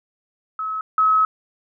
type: tone pair in turn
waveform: sine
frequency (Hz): 1288 / 1283.5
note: E6 / E6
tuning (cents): -41 / -47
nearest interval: unison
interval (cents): 6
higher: first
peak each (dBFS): -23 / -13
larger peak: second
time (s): 0.59-0.81 / 0.98-1.25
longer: second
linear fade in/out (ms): 2
effects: none